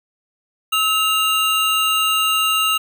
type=tone pair together; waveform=square; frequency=1287 / 2794 Hz; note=E6 / F7; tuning=-42 / 0 cents; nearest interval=octave + minor second; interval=1342 cents; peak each=-20 / -18 dBFS; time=0.72-2.78 s; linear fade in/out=10 ms; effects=none